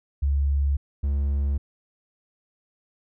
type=tone pair in turn; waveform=sine / triangle; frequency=70.2 / 70.2 Hz; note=C#2 / C#2; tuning=+22 / +22 cents; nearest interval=unison; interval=0 cents; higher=neither; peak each=-19 dBFS; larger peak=neither; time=0.22-0.77 / 1.03-1.58 s; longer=neither; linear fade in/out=10 ms; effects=none